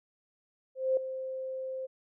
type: tone with ADSR envelope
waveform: sine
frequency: 523.3 Hz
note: C5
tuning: in tune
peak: -22 dBFS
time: 0.75-1.87 s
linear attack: 220 ms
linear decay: 3 ms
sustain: -12 dB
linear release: 20 ms
effects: none